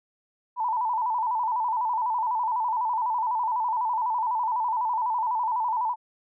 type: tone with vibrato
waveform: sine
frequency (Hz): 932.3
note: A#5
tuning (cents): 0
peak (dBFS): -23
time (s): 0.56-5.96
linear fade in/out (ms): 50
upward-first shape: square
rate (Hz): 12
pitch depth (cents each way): 93
effects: none